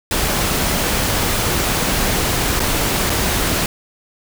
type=noise with dropouts; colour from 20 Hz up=pink; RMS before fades=-18 dBFS; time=0.11-3.66 s; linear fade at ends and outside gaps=2 ms; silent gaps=2.596-2.601 / 3.097-3.101 s; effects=none